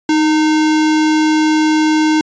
sine tone with sample-and-hold, 311.1 Hz, D#4, in tune, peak -9 dBFS, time 0.09-2.21 s, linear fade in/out 2 ms, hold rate 1225 Hz, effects resampled to 16000 Hz

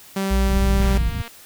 sawtooth tone with pitch glide, 194.2 to 195.44 Hz, G3 to G3, -16 to -5 cents, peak -17 dBFS, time 0.16-0.98 s, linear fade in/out 5 ms, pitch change +11 cents, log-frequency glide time 0.46-0.68 s
sine tone, 58 Hz, A#1, 8 cents flat, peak -16 dBFS, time 0.3-1.1 s, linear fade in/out 20 ms
pink low-pass noise, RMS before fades -25 dBFS, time 0.48-1.22 s, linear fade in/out 2 ms, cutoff 190 Hz, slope 24 dB/octave
click train, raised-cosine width 0.3 ms, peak -21 dBFS, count 110, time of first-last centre 0.81-1.278 s, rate 233 Hz
effects white hiss -45 dBFS RMS until 1.45 s

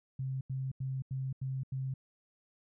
sine tone bursts, 132.4 Hz, C3, 21 cents sharp, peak -33 dBFS, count 6, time 0.19-1.94 s, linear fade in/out 5 ms, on 220 ms, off 86 ms, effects none

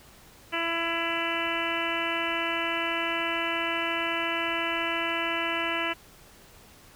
harmonic tone with a mistuned harmonic, 334.2 Hz, E4, 24 cents sharp, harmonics 1 / 2 / 3 / 4 / 5 / 6 / 7 / 8 / 9, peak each -35 / -35 / -35 / -35 / -35 / -35 / -35 / -35 / -35 dBFS, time 0.52-5.94 s, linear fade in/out 20 ms, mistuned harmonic 9, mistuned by -16 cents, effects pink hiss -53 dBFS RMS until 6.95 s

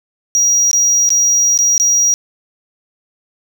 triangle tone with dropouts, 5740 Hz, F8, 47 cents sharp, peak -8 dBFS, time 0.35-2.14 s, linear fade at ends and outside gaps 0 ms, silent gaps 0.713-0.731 / 1.091-1.104 / 1.576-1.589 / 1.779-1.799 s, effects none

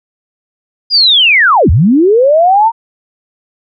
sine linear two-way sweep, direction down then up, 4978 to 64.1 to 937 Hz, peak -4 dBFS, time 0.9-2.72 s, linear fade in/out 50 ms, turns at 1.7 s, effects none

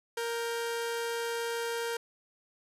sawtooth tone pair together, 466.2 / 1575.8 Hz, A#4 / G6, 0 / +9 cents, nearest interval octave + major sixth, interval 2109 cents, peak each -28 / -38 dBFS, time 0.17-1.97 s, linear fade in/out 5 ms, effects resampled to 32000 Hz

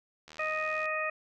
click train, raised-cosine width 0.2 ms, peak -31 dBFS, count 46, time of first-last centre 0.28-0.856 s, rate 78.1 Hz
harmonic tone, 622.3 Hz, D#5, in tune, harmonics 1 / 2 / 3 / 4, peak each -35 / -35 / -35 / -35 dBFS, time 0.39-1.1 s, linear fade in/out 5 ms
effects none

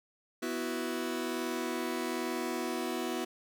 sawtooth chord, B suspended fourth, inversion none, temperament just, 246.9 / 329.3 / 370.4 Hz, B3 / E4 / F#4, 0 / -2 / +2 cents, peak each -33 dBFS, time 0.42-3.25 s, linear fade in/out 10 ms, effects none

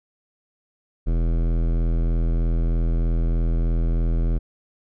sine tone with hard clipping, 41.6 Hz, E1, 17 cents sharp, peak -20 dBFS, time 1.06-4.39 s, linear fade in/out 20 ms, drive 17 dB, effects none

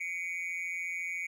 triangle tone with amplitude modulation, 2244 Hz, C#7, 21 cents sharp, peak -28 dBFS, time 0-1.27 s, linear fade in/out 10 ms, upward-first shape sine, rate 174 Hz, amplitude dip 90%, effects none

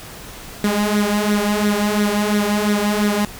sawtooth tone with flanger, 207.7 Hz, G#3, in tune, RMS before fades -18 dBFS, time 0.64-3.25 s, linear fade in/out 2 ms, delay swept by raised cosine 0.51 to 3.81 ms, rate 2.9 Hz, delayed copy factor +0.65, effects pink hiss -36 dBFS RMS until 3.39 s

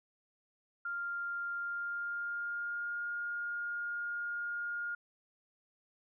sine tone with pitch glide, 1396.9 to 1418.9 Hz, F6 to F6, 0 to +27 cents, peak -35 dBFS, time 0.85-4.95 s, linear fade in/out 5 ms, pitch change +27 cents, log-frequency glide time 1.56-3.04 s, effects none

